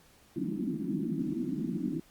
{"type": "band-pass noise", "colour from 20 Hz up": "white", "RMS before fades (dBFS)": -33, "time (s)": [0.36, 2], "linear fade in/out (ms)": 5, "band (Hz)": [150, 340], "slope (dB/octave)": 96, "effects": ["pink hiss -61 dBFS RMS until 2.1 s", "Opus 48 kbps"]}